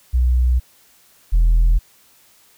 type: tone pair in turn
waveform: sine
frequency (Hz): 62 / 41.26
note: B1 / E1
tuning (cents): +7 / +2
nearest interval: perfect fifth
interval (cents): 705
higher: first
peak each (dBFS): -11 / -8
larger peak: second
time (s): 0.13-0.6 / 1.32-1.79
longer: neither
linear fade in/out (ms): 20
effects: tanh soft clip ceiling -9 dBFS + white hiss -53 dBFS RMS until 2.57 s